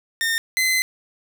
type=tone pair in turn; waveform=sawtooth; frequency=1824 / 2047 Hz; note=A#6 / C7; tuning=-38 / -38 cents; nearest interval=major second; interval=200 cents; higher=second; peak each=-16 / -14 dBFS; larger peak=second; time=0.21-0.38 / 0.57-0.82 s; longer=second; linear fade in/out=0 ms; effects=none